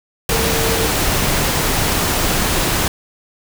sine tone in noise, 452.2 Hz, A4, 47 cents sharp, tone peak -22 dBFS, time 0.31-0.87 s, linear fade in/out 2 ms, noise pink, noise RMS -17 dBFS, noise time 0.29-2.88 s, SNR -8 dB, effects none

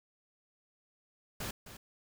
pink noise with echo, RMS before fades -39 dBFS, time 1.4-1.51 s, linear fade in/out 5 ms, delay 260 ms, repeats 1, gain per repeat -11 dB, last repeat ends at 1.77 s, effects none

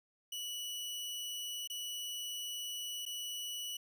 sawtooth tone with dropouts, 2947 Hz, F#7, 8 cents flat, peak -36 dBFS, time 0.32-3.77 s, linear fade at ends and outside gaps 5 ms, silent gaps 1.675-1.699 / 3.054-3.062 s, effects none

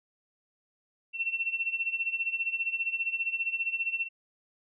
sine tone with tremolo, 2705 Hz, E7, 44 cents sharp, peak -25 dBFS, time 1.13-4.09 s, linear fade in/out 50 ms, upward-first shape sine, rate 15 Hz, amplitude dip 80%, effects none

